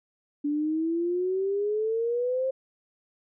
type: exponential sweep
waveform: sine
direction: up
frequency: 288.1 to 533 Hz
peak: -24 dBFS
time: 0.44-2.51 s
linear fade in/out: 10 ms
effects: none